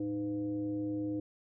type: tone with frequency modulation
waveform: sine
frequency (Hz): 308.3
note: D#4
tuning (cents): -16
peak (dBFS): -32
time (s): 0-1.2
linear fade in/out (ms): 5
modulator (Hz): 196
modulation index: 0.59
effects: none